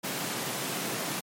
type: high-pass noise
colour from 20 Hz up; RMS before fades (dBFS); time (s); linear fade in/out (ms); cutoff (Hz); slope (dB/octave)
pink; -33; 0.03-1.21; 20; 130; 48
effects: MP3 64 kbps